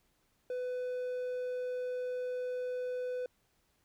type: tone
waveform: triangle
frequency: 500 Hz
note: B4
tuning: 21 cents sharp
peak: -32 dBFS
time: 0.5-3.26 s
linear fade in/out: 2 ms
effects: pink hiss -74 dBFS RMS until 3.84 s